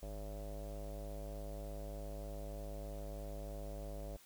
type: tone with low-pass filter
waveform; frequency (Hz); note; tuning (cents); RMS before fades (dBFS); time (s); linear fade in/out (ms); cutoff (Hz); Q
square; 51.6; G#1; -10; -45; 0.02-4.17; 10; 610; 5.4
effects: white hiss -63 dBFS RMS until 4.25 s